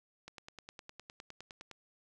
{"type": "click train", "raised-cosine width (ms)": 0.2, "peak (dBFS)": -30, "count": 15, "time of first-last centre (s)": [0.28, 1.713], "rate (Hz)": 9.77, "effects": []}